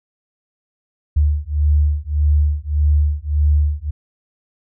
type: beating tone pair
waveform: sine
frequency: 73.42 / 75.12 Hz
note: D2 / D2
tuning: 0 / +40 cents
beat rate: 1.7 Hz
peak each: -16 dBFS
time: 1.16-3.91 s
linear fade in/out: 10 ms
effects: none